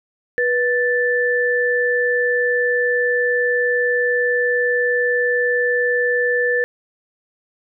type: tone pair together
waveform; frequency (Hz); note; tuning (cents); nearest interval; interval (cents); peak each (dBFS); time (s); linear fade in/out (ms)
sine; 488.8 / 1760; B4 / A6; -18 / 0; octave + minor seventh; 2218; -18; 0.38-6.64; 0
effects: none